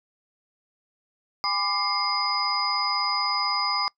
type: tone cluster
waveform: sine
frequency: 814 / 1009 / 1185 / 2109 / 4959 Hz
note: G#5 / B5 / D6 / C7 / D#8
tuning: -35 / +37 / +15 / +13 / -7 cents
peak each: -32 / -31 / -28 / -33 / -26 dBFS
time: 1.44-3.88 s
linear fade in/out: 0 ms
effects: noise-tail reverb RT60 0.1 s tail -23 dB re dry